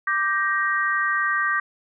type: chord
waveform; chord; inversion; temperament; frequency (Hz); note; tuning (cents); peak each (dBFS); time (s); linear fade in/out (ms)
sine; G minor; second; just; 1176 / 1568 / 1881.6; D6 / G6 / Bb6; +2 / 0 / +16; -24; 0.07-1.6; 5
effects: none